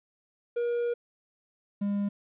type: tone pair in turn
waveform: triangle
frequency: 476.3 / 202.2 Hz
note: A#4 / G#3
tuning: +37 / -46 cents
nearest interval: octave + minor third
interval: 1483 cents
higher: first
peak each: -24 / -24 dBFS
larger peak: neither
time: 0.56-0.94 / 1.81-2.09 s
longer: first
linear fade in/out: 10 ms
effects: resampled to 8000 Hz + 11-bit